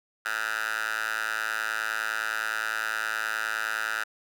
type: tone with high-pass filter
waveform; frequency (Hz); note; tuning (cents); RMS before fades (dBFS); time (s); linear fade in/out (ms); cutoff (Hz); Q
10% pulse; 109.7; A2; -5; -30; 0.25-4.04; 10; 1400; 4.7
effects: none